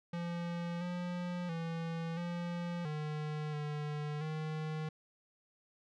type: tone with pitch steps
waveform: square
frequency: 171.8 / 177.1 / 165.4 / 173.3 / 151.9 / 149.1 / 155.8 Hz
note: F3 / F3 / E3 / F3 / D#3 / D3 / D#3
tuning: -28 / +24 / +6 / -13 / -41 / +27 / +3 cents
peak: -37 dBFS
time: 0.13-4.89 s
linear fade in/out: 5 ms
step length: 680 ms
effects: low-pass 4000 Hz 12 dB/octave